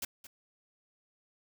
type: noise with echo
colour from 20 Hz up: white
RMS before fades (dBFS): -36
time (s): 0.02-0.05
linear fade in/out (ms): 5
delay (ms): 220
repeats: 1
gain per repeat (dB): -14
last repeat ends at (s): 0.27
effects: none